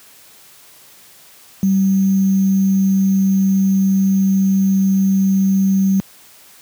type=tone with sample-and-hold; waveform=sine; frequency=193 Hz; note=G3; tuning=27 cents flat; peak=-11 dBFS; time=1.63-6 s; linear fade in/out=0 ms; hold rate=6300 Hz; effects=white hiss -45 dBFS RMS until 6.61 s + high-pass 80 Hz 12 dB/octave